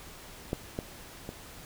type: clicks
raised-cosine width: 2 ms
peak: -16 / -18 / -23 dBFS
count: 3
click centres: 0.531 / 0.789 / 1.291 s
effects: pink hiss -48 dBFS RMS until 1.65 s